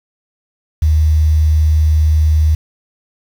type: tone with quantisation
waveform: sine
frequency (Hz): 77.4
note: D#2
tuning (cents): -9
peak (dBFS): -8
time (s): 0.82-2.55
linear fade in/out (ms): 5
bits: 6
effects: none